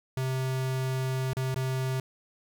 square tone with dropouts, 130.81 Hz, C3, in tune, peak -28 dBFS, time 0.17-2 s, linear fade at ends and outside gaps 2 ms, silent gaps 1.333-1.368 / 1.544-1.56 s, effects 11-bit

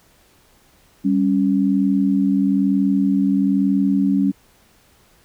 sine tone pair together, 196.13 / 277.2 Hz, G3 / C#4, +1 / 0 cents, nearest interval tritone, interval 599 cents, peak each -17 / -17 dBFS, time 1.04-4.32 s, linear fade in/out 20 ms, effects pink hiss -55 dBFS RMS until 5.24 s

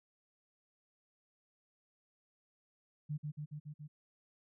sine tone with echo, 149.4 Hz, D3, 30 cents sharp, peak -35 dBFS, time 3.09-3.18 s, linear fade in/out 20 ms, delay 140 ms, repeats 5, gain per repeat -2 dB, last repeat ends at 3.88 s, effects none

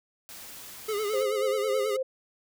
white noise, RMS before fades -44 dBFS, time 0.29-1.23 s, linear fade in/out 0 ms
square tone with vibrato, 420.2 Hz, G#4, 20 cents sharp, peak -28 dBFS, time 0.88-1.97 s, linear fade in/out 10 ms, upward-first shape sine, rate 9.3 Hz, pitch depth 75 cents each way
sine tone with tremolo, 523.3 Hz, C5, in tune, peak -25 dBFS, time 1.13-2.03 s, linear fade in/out 10 ms, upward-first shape sine, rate 3.6 Hz, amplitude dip 45%
effects none

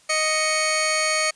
15% pulse tone pair together, 623.5 / 2222 Hz, D#5 / C#7, +3 / +4 cents, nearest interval octave + minor seventh, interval 2201 cents, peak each -16 dBFS, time 0.09-1.31 s, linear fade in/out 10 ms, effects white hiss -55 dBFS RMS until 1.35 s + resampled to 22050 Hz

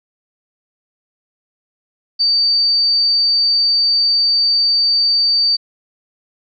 sine tone, 4611 Hz, D8, 33 cents flat, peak -11 dBFS, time 2.19-5.57 s, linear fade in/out 20 ms, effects none

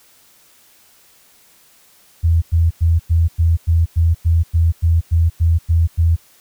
sine tone bursts, 83 Hz, E2, 12 cents sharp, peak -10 dBFS, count 14, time 2.23-6.164 s, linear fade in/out 20 ms, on 190 ms, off 98 ms, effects white hiss -51 dBFS RMS until 6.4 s

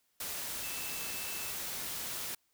sine tone in noise, 2637 Hz, E7, in tune, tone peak -46 dBFS, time 0.63-1.51 s, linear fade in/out 5 ms, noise white, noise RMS -39 dBFS, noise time 0.2-2.35 s, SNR -10 dB, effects white hiss -75 dBFS RMS until 2.53 s

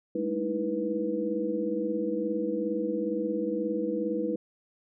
sine tone cluster, 203.3 / 220.4 / 303 / 325.2 / 489.3 Hz, G#3 / A3 / D#4 / E4 / B4, -37 / +3 / -46 / -23 / -16 cents, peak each -35 / -38 / -36 / -31 / -31 dBFS, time 0.15-4.36 s, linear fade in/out 5 ms, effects none

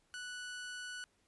sawtooth tone, 1480 Hz, F#6, in tune, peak -39 dBFS, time 0.14-1.04 s, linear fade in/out 0 ms, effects pink hiss -74 dBFS RMS until 1.27 s + resampled to 24000 Hz

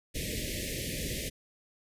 pink band-stop noise, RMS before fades -35 dBFS, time 0.14-1.3 s, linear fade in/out 20 ms, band 610 to 1800 Hz, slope 96 dB/octave, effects resampled to 32000 Hz

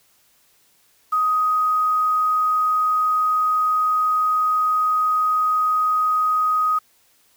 sine tone with quantisation, 1253 Hz, D#6, 12 cents sharp, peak -16 dBFS, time 1.12-6.79 s, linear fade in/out 10 ms, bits 7, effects white hiss -59 dBFS RMS until 7.36 s

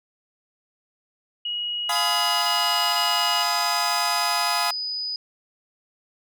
sine tone bursts, 2899 Hz, F#7, 36 cents flat, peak -25 dBFS, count 4, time 1.45-3.429 s, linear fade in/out 5 ms, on 470 ms, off 33 ms
sawtooth chord, F half-diminished seventh, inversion none, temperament just, 698.5 / 838.1 / 1005.8 / 1257.2 Hz, F5 / Ab5 / Cb6 / Eb6, 0 / +16 / +31 / +18 cents, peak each -24 dBFS, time 1.89-4.71 s, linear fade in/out 5 ms
sine tone, 4978 Hz, D#8, in tune, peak -26 dBFS, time 1.92-5.16 s, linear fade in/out 2 ms
effects none

